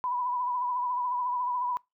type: tone with vibrato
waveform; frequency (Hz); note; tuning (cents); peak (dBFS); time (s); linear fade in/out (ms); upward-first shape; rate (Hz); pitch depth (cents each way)
sine; 987.8; B5; 0; -27; 0.04-1.77; 0; triangle; 14; 53
effects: noise-tail reverb RT60 0.2 s tail -24 dB re dry